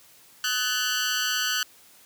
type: tone with amplitude modulation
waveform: 15% pulse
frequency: 1500 Hz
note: F#6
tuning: 23 cents sharp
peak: -13 dBFS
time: 0.44-1.63 s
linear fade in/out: 2 ms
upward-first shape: sine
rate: 236 Hz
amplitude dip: 95%
effects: white hiss -54 dBFS RMS until 2.05 s + high-pass 80 Hz 12 dB/octave